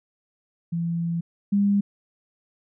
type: tone pair in turn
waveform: sine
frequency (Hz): 168.8 / 201.4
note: E3 / G3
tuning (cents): +41 / +47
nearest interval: minor third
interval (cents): 306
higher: second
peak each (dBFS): -23 / -17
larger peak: second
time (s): 0.72-1.21 / 1.52-1.81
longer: first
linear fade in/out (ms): 10
effects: none